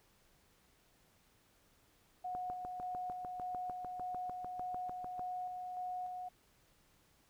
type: tone with tremolo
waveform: sine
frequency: 729 Hz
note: F#5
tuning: 26 cents flat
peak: -38 dBFS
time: 2.24-6.29 s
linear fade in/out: 10 ms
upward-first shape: square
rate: 1.7 Hz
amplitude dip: 30%
type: click train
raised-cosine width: 1 ms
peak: -33 dBFS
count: 20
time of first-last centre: 2.35-5.194 s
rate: 6.68 Hz
effects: pink hiss -70 dBFS RMS until 7.29 s